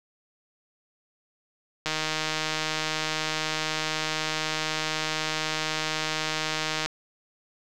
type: click train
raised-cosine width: 0.2 ms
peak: -10 dBFS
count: 781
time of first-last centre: 1.86-6.86 s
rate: 156 Hz
effects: none